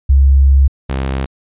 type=tone pair in turn; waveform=sine / sawtooth; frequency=68.2 / 66.64 Hz; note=C#2 / C2; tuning=-28 / +32 cents; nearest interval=unison; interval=40 cents; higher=first; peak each=-5 / -12 dBFS; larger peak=first; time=0.09-0.68 / 0.89-1.26 s; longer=first; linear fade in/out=10 ms; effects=resampled to 8000 Hz